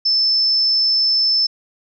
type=tone; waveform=sine; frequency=5274 Hz; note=E8; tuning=in tune; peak=-13 dBFS; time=0.05-1.47 s; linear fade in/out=10 ms; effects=none